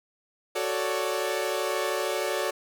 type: chord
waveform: sawtooth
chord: D major seventh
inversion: first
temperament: equal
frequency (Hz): 370 / 440 / 554.4 / 587.3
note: F#4 / A4 / C#5 / D5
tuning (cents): 0 / 0 / 0 / 0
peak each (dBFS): -28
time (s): 0.55-2.51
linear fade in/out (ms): 10
effects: none